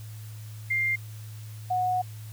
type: tone pair in turn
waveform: sine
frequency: 2100 / 732.7 Hz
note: C7 / F#5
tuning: +6 / -17 cents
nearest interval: octave + tritone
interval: 1823 cents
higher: first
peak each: -23 dBFS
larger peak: neither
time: 0.7-0.96 / 1.7-2.02 s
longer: second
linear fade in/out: 10 ms
effects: added 108 Hz sine -38 dBFS peak until 2.32 s + white hiss -52 dBFS RMS until 2.32 s